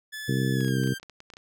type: tone with pitch glide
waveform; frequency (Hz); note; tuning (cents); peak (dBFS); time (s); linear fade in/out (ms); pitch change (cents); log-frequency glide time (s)
sawtooth; 1729 to 1576.4; A6 to G6; -31 to +9; -31; 0.12-0.99; 20; -160; 0.53-0.78
type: harmonic tone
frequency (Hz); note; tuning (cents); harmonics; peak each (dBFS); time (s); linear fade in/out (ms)
65.41; C2; 0; 2 / 3 / 4 / 5 / 6 / 7; -25 / -29 / -31 / -33 / -35 / -36; 0.28-0.94; 10
type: clicks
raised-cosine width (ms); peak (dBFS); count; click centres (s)
0.2; -28; 12; 0.607 / 0.647 / 0.682 / 0.836 / 0.874 / 0.998 / 1.03 / 1.097 / 1.204 / 1.302 / 1.337 / 1.369
effects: none